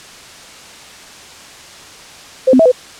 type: tone with pitch steps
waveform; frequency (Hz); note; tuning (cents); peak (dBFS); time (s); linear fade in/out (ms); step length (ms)
sine; 520 / 256.9 / 651 / 503; C5 / C4 / E5 / B4; -11 / -32 / -22 / +32; -5; 2.47-2.718; 10; 62
effects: white hiss -36 dBFS RMS until 2.99 s + low-pass 7000 Hz 12 dB/octave